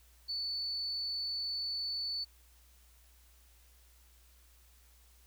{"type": "tone", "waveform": "sine", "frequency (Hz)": 4477, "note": "C#8", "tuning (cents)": 16, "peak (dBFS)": -34, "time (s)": [0.28, 2.25], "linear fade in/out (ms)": 20, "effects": ["added 60 Hz sine -61 dBFS peak until 5.26 s", "white hiss -66 dBFS RMS until 5.26 s"]}